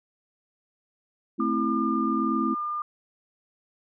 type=chord; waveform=sine; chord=A minor; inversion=none; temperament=equal; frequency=220 / 261.6 / 329.6 Hz; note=A3 / C4 / E4; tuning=0 / 0 / 0 cents; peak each=-28 dBFS; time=1.38-2.55 s; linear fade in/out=20 ms
type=tone; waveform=sine; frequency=1204 Hz; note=D6; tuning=43 cents sharp; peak=-27 dBFS; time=1.4-2.82 s; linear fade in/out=2 ms
effects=none